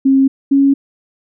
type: tone pair in turn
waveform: sine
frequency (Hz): 269.2 / 276.3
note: C4 / C#4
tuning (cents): +49 / -6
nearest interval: unison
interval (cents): 45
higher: second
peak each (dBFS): -7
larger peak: neither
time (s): 0.05-0.28 / 0.51-0.74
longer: neither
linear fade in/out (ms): 10
effects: none